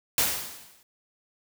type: noise with exponential decay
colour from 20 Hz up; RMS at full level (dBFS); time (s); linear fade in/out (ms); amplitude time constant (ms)
white; -21; 0.18-0.83; 1; 140
effects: none